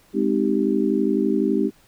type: chord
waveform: sine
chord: Ab major seventh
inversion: none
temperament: just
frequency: 207.7 / 259.6 / 311.5 / 389.3 Hz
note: Ab3 / C4 / Eb4 / G4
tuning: 0 / -13 / +2 / -12 cents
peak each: -23 dBFS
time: 0.13-1.71 s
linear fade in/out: 50 ms
effects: pink hiss -56 dBFS RMS until 1.87 s